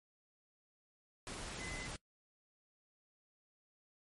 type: tone in noise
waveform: sine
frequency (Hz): 2030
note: B6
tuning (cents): +47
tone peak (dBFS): -46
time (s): 1.6-1.87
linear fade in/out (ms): 0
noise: pink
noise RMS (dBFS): -45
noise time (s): 1.27-1.96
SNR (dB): -4
effects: noise-tail reverb RT60 0.1 s tail -23 dB re dry + MP3 48 kbps